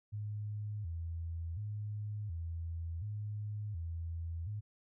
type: tone with vibrato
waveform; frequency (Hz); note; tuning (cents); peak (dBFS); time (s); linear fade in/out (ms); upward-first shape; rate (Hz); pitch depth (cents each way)
sine; 93.5; F#2; +19; -37; 0.12-4.61; 20; square; 0.69; 200
effects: none